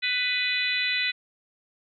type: harmonic tone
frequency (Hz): 497.2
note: B4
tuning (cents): +12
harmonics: 3 / 4 / 5 / 6 / 7 / 8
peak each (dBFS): -35 / -28 / -28 / -36 / -33 / -30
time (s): 0.02-1.12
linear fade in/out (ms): 20
effects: none